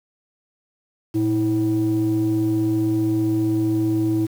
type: tone pair together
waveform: sine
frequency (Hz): 114.41 / 323.6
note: A#2 / E4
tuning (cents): -32 / -32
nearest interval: octave + tritone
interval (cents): 1800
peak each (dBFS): -22 / -17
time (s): 1.14-4.27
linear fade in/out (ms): 20
effects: tanh soft clip ceiling -13 dBFS + 7-bit